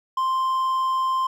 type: tone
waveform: triangle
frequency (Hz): 1046.5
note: C6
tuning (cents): 0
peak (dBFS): -18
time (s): 0.17-1.27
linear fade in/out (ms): 5
effects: none